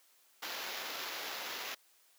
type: noise with sample-and-hold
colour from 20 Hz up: blue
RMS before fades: -41 dBFS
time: 0.42-1.75 s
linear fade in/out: 10 ms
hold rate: 8820 Hz
effects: white hiss -67 dBFS RMS until 2.18 s + high-pass 400 Hz 12 dB/octave